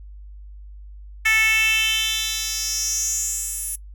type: tone with high-pass filter sweep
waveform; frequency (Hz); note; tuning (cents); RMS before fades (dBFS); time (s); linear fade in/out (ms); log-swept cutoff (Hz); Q
10% pulse; 440; A4; 0; -22; 1.25-3.76; 10; 2000 to 10000; 4.3
effects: noise-tail reverb RT60 0.1 s tail -21 dB re dry + added 50 Hz sine -37 dBFS peak until 3.94 s